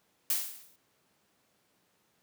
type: noise with exponential decay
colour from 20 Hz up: blue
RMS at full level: -26 dBFS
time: 0.3-0.76 s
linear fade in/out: 2 ms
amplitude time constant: 100 ms
effects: pink hiss -71 dBFS RMS until 2.22 s + high-pass 150 Hz 12 dB/octave